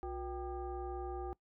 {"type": "tone with frequency modulation", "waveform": "sine", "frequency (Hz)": 360.5, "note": "F#4", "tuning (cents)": -45, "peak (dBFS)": -38, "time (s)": [0.03, 1.33], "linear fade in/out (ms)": 0, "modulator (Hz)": 423, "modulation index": 1.2, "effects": ["noise-tail reverb RT60 0.1 s tail -21 dB re dry"]}